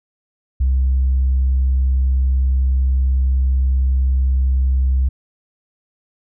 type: tone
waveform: sine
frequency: 65.41 Hz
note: C2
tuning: in tune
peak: -11 dBFS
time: 0.6-5.09 s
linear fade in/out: 10 ms
effects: tanh soft clip ceiling -10 dBFS